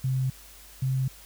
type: tone pair in turn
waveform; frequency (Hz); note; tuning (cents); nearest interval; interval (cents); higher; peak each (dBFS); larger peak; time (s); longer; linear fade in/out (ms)
sine; 130.81 / 131.64; C3 / C3; 0 / +11; unison; 11; second; -23; neither; 0.04-0.3 / 0.82-1.08; neither; 5
effects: added 50 Hz sine -52 dBFS peak until 1.25 s + white hiss -50 dBFS RMS until 1.25 s